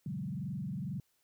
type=tone with frequency modulation; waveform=sine; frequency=164.81 Hz; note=E3; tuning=in tune; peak=-35 dBFS; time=0.06-1 s; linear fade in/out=2 ms; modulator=22.1 Hz; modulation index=1.9; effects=white hiss -75 dBFS RMS until 1.23 s